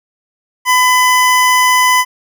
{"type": "tone", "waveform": "25% pulse", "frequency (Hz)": 1005, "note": "B5", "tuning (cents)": 30, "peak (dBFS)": -4, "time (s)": [0.65, 2.05], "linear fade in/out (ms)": 50, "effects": []}